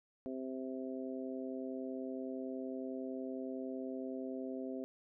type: harmonic tone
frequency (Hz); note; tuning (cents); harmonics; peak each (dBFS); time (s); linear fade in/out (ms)
130.81; C3; 0; 2 / 3 / 4 / 5; -41 / -45 / -47 / -49; 0.26-4.84; 0
effects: none